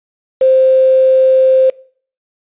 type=tone with quantisation; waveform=sine; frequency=523.3 Hz; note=C5; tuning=in tune; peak=-6 dBFS; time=0.41-1.7 s; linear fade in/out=5 ms; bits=4; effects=noise-tail reverb RT60 0.5 s tail -23 dB re dry + resampled to 8000 Hz